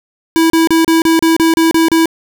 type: tone bursts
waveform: square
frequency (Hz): 326.8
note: E4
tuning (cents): -15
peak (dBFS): -8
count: 10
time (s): 0.36-2.057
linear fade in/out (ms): 0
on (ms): 140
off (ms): 33
effects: none